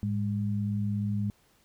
sine tone pair together, 106.65 / 203.6 Hz, G#2 / G#3, +46 / -34 cents, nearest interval major seventh, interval 1120 cents, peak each -29 / -30 dBFS, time 0.03-1.3 s, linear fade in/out 0 ms, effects pink hiss -65 dBFS RMS until 1.64 s

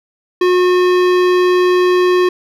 sine tone with hard clipping, 361.9 Hz, F#4, 38 cents flat, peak -11 dBFS, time 0.41-2.29 s, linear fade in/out 5 ms, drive 17 dB, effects none

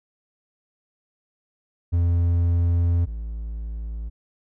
triangle tone pair in turn, 86 / 55.4 Hz, F2 / A1, -26 / +13 cents, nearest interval minor sixth, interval 761 cents, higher first, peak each -15 / -26 dBFS, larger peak first, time 1.92-3.06 / 3.06-4.1 s, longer first, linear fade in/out 20 ms, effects none

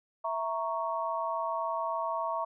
sine chord, A# diminished, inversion second, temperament equal, 659.3 / 932.3 / 1108.7 Hz, E5 / A#5 / C#6, 0 / 0 / 0 cents, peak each -34 dBFS, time 0.24-2.45 s, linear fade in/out 10 ms, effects none

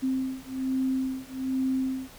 sine beating tone pair, 261.6 / 262.8 Hz, C4 / C4, 0 / +8 cents, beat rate 1.2 Hz, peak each -29 dBFS, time 0.02-2.09 s, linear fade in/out 20 ms, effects pink hiss -49 dBFS RMS until 2.18 s

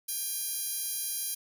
10% pulse tone with high-pass filter, 803 Hz, G5, 41 cents sharp, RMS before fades -34 dBFS, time 0.08-1.35 s, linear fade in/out 10 ms, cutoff 8400 Hz, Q 1.9, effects none

